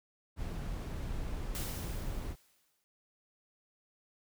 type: noise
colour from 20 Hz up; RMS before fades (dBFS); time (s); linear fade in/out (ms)
brown; -38; 0.36-2.36; 50
type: noise with exponential decay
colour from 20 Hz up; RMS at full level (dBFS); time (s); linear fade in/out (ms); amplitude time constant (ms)
white; -40; 1.55-2.84; 0; 280
effects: none